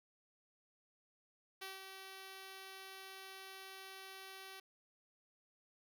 5% pulse tone with ADSR envelope, 383.8 Hz, G4, 37 cents flat, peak -33 dBFS, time 1.61-4.6 s, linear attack 12 ms, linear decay 170 ms, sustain -6 dB, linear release 5 ms, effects none

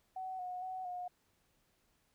sine tone with pitch steps, 751 / 727 / 747 / 719 Hz, F#5 / F#5 / F#5 / F#5, +26 / -31 / +16 / -50 cents, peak -39 dBFS, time 0.16-1.08 s, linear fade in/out 5 ms, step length 230 ms, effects pink hiss -75 dBFS RMS until 2.14 s

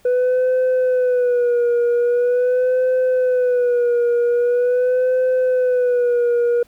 sine tone with vibrato, 493.9 Hz, B4, in tune, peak -11 dBFS, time 0.05-6.63 s, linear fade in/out 5 ms, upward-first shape sine, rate 0.43 Hz, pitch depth 60 cents each way, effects tanh soft clip ceiling -13 dBFS + pink hiss -55 dBFS RMS until 6.67 s

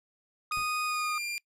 triangle tone, 1236 Hz, D#6, 12 cents flat, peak -29 dBFS, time 0.51-1.18 s, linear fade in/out 2 ms
sawtooth tone with pitch glide, 2489 to 2390 Hz, D#7 to D7, 0 to +30 cents, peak -29 dBFS, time 0.52-1.38 s, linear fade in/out 0 ms, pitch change -70 cents, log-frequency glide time 0.86-1.17 s
brown noise with exponential decay, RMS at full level -41 dBFS, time 0.57-0.73 s, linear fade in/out 1 ms, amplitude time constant 34 ms
effects noise-tail reverb RT60 0.1 s tail -24 dB re dry + low-pass 12000 Hz 12 dB/octave

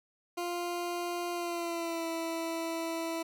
20% pulse tone with pitch glide, 349.2 to 329.8 Hz, F4 to E4, 0 to +1 cents, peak -28 dBFS, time 0.37-3.23 s, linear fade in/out 10 ms, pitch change -99 cents, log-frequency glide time 1.32-2.07 s, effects none

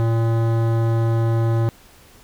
sine tone with hard clipping, 114.4 Hz, A#2, 32 cents flat, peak -18 dBFS, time 0-1.69 s, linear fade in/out 0 ms, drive 17 dB, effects pink hiss -49 dBFS RMS until 2.23 s

